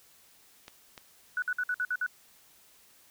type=clicks; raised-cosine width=0.2 ms; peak=-27 dBFS; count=2; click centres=0.681 / 0.978 s
type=tone bursts; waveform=sine; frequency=1480 Hz; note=F#6; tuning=in tune; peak=-27 dBFS; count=7; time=1.37-2.064 s; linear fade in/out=2 ms; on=52 ms; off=55 ms
effects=white hiss -60 dBFS RMS until 3.1 s